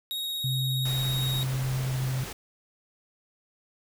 45% pulse tone with vibrato, 3766 Hz, A#7, 17 cents sharp, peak -29 dBFS, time 0.11-1.43 s, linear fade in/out 0 ms, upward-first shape sine, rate 17 Hz, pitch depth 11 cents each way
sine tone with pitch glide, 130.81 to 129.98 Hz, C3 to C3, 0 to -11 cents, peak -26 dBFS, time 0.44-2.24 s, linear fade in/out 5 ms, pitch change -11 cents, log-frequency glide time 1.91-2.03 s
pink noise, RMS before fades -38 dBFS, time 0.85-2.33 s, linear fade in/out 5 ms
effects none

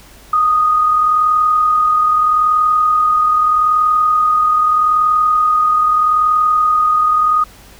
sine tone with amplitude modulation, 1240 Hz, D#6, 6 cents flat, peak -8 dBFS, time 0.33-7.44 s, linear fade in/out 5 ms, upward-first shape sine, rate 40.8 Hz, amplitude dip 35%, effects added 50 Hz sine -43 dBFS peak until 7.79 s + pink hiss -42 dBFS RMS until 7.79 s

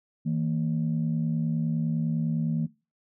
sine tone pair together, 160.16 / 230 Hz, E3 / A#3, -50 / -23 cents, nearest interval tritone, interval 627 cents, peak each -25 / -27 dBFS, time 0.25-2.67 s, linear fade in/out 20 ms, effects noise-tail reverb RT60 0.3 s tail -21 dB re dry + tanh soft clip ceiling -18 dBFS

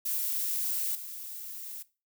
violet noise with level steps, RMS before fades -31 / -41 dBFS, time 0.05-1.83 s, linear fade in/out 10 ms, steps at 0.95 s, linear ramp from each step 2 ms, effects noise-tail reverb RT60 0.3 s tail -18 dB re dry

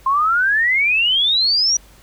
sine exponential sweep, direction up, 1046.5 to 5880 Hz, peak -13 dBFS, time 0.06-1.77 s, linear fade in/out 5 ms, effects added 50 Hz sine -47 dBFS peak until 2.02 s + pink hiss -49 dBFS RMS until 2.02 s

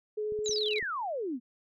sine tone with vibrato, 424.6 Hz, G#4, 38 cents sharp, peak -30 dBFS, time 0.17-0.8 s, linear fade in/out 10 ms, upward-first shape sine, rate 12 Hz, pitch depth 8 cents each way
clicks, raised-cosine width 3 ms, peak -35 dBFS, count 4, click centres 0.322 / 0.39 / 0.494 / 0.827 s
sine exponential sweep, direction down, 7570 to 225.9 Hz, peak -31 dBFS, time 0.44-1.4 s, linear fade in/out 50 ms
sine tone bursts, 3926 Hz, B7, 11 cents flat, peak -32 dBFS, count 7, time 0.46-0.784 s, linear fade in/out 0 ms, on 24 ms, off 26 ms
effects none

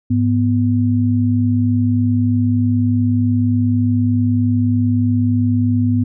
sine tone pair together, 103.83 / 247.1 Hz, G#2 / B3, 0 / +1 cents, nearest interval octave + minor third, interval 1501 cents, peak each -15 dBFS, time 0.1-6.04 s, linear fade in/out 10 ms, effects none

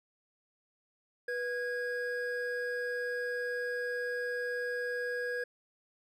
triangle tone pair together, 489.7 / 1647 Hz, B4 / G#6, -15 / -15 cents, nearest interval octave + major sixth, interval 2100 cents, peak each -33 / -34 dBFS, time 1.28-5.44 s, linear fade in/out 5 ms, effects none

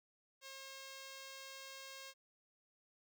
5% pulse tone, 538 Hz, C5, 48 cents sharp, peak -38 dBFS, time 0.41-2.14 s, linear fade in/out 50 ms, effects none

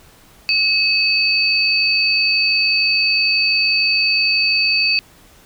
sine tone pair together, 2576 / 4553 Hz, E7 / C#8, -41 / +45 cents, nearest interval minor seventh, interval 986 cents, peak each -16 dBFS, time 0.49-4.99 s, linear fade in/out 0 ms, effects pink hiss -48 dBFS RMS until 5.45 s

